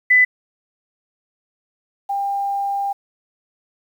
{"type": "tone pair in turn", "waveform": "sine", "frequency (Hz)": [2000, 797.8], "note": ["B6", "G5"], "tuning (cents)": [21, 30], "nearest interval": "octave + major third", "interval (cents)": 1591, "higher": "first", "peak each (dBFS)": [-9, -19], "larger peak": "first", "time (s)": [[0.1, 0.25], [2.09, 2.93]], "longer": "second", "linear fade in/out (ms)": 10, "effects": ["8-bit"]}